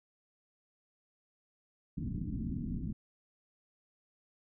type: low-pass noise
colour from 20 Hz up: white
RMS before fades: -37 dBFS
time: 1.97-2.93 s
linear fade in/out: 10 ms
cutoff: 270 Hz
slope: 48 dB/octave
effects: none